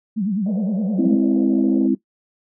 sine tone with vibrato, 201 Hz, G3, 44 cents sharp, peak -18 dBFS, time 0.16-1.16 s, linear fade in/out 20 ms, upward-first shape sine, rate 9.7 Hz, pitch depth 180 cents each way
pink band-pass noise, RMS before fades -36 dBFS, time 0.46-1.88 s, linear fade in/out 5 ms, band 470 to 620 Hz, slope 48 dB/octave
sine chord, Ab augmented, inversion none, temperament equal, 207.7 / 261.6 / 329.6 Hz, Ab3 / C4 / E4, 0 / 0 / 0 cents, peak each -20 / -17 / -19 dBFS, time 0.98-1.95 s, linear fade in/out 10 ms
effects noise-tail reverb RT60 0.1 s tail -17 dB re dry

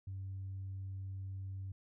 sine tone, 96.1 Hz, G2, 34 cents flat, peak -39 dBFS, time 0.07-1.72 s, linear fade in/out 5 ms, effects tanh soft clip ceiling -37 dBFS

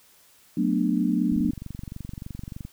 sine chord, B minor seventh, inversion second, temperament just, 185.21 / 222.2 / 246.9 / 296.3 Hz, F#3 / A3 / B3 / D4, +2 / +17 / 0 / +15 cents, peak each -26 dBFS, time 0.57-1.51 s, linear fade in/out 5 ms
click train, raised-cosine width 5 ms, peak -23 dBFS, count 32, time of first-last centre 1.32-2.65 s, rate 23.3 Hz
effects white hiss -57 dBFS RMS until 2.72 s

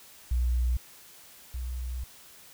sine tone pair in turn, 61 / 62.17 Hz, B1 / B1, -21 / +12 cents, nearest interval unison, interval 33 cents, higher second, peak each -23 / -31 dBFS, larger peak first, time 0.31-0.77 / 1.54-2.04 s, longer second, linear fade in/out 5 ms, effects white hiss -52 dBFS RMS until 2.53 s

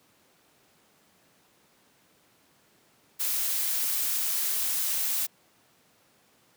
blue noise, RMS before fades -28 dBFS, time 3.19-5.27 s, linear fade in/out 20 ms, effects pink hiss -63 dBFS RMS until 6.56 s + high-pass 150 Hz 12 dB/octave

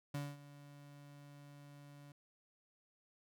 35% pulse tone with ADSR envelope, 143.7 Hz, D3, 37 cents flat, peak -36 dBFS, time 0.14-2.12 s, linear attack 6 ms, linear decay 220 ms, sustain -17 dB, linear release 3 ms, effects none

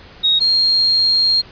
sine tone pair in turn, 3767 / 4228 Hz, A#7 / C8, +17 / +17 cents, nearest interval major second, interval 200 cents, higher second, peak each -11 dBFS, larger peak neither, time 0.23-0.4 / 0.4-1.42 s, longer second, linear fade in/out 20 ms, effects pink hiss -41 dBFS RMS until 1.51 s + resampled to 11025 Hz

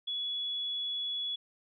sine tone, 3390 Hz, G#7, 35 cents sharp, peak -32 dBFS, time 0.07-1.36 s, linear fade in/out 10 ms, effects none

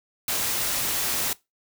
white noise, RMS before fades -26 dBFS, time 0.28-1.33 s, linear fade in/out 2 ms, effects noise-tail reverb RT60 0.2 s tail -20 dB re dry

